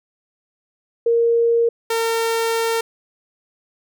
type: tone pair in turn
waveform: sine / sawtooth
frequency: 465.9 / 456 Hz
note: A#4 / A#4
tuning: -1 / -38 cents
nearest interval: unison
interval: 37 cents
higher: first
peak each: -13 / -14 dBFS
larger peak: first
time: 1.06-1.69 / 1.9-2.81 s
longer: second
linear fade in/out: 5 ms
effects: none